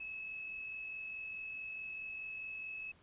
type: tone with amplitude modulation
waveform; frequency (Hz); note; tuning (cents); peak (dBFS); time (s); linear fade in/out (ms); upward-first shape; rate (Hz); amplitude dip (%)
sine; 2587; E7; -33; -40; 0-2.92; 10; sine; 44.7; 35
effects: pink hiss -66 dBFS RMS until 3.02 s + resampled to 8000 Hz